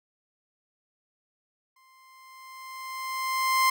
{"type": "tone with exponential growth", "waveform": "30% pulse", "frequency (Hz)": 1046.5, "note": "C6", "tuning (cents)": 0, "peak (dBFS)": -16, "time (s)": [1.76, 3.7], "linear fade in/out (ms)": 5, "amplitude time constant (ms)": 420, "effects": []}